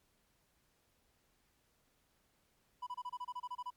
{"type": "tone bursts", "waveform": "triangle", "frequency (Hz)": 989, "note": "B5", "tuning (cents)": 2, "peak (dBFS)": -37, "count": 12, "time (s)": [2.82, 3.705], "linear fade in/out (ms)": 10, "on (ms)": 49, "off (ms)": 27, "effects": ["pink hiss -75 dBFS RMS until 3.76 s", "MP3 96 kbps"]}